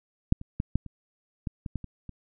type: clicks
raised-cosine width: 5 ms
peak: -7 / -27 / -15 / -11 / -28 / -18 / -21 / -18 / -26 / -27 dBFS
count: 10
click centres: 0.324 / 0.414 / 0.601 / 0.756 / 0.863 / 1.472 / 1.662 / 1.757 / 1.843 / 2.093 s
effects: none